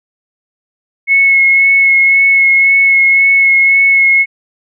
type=tone with vibrato; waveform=sine; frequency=2185 Hz; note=C#7; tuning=26 cents flat; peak=-5 dBFS; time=1.07-4.26 s; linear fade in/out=50 ms; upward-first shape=sine; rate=1.9 Hz; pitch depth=15 cents each way; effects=none